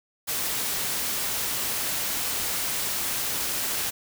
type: noise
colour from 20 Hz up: white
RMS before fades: -28 dBFS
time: 0.27-3.91 s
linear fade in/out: 20 ms
effects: none